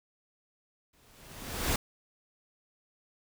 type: noise with exponential growth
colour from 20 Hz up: pink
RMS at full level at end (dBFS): -27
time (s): 0.93-1.76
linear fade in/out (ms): 5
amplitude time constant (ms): 180
effects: none